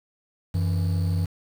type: tone pair together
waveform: triangle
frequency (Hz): 92.38 / 164.81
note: F#2 / E3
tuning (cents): -2 / 0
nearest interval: minor seventh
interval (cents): 1002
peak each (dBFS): -20 / -26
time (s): 0.54-1.26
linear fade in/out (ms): 10
effects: 7-bit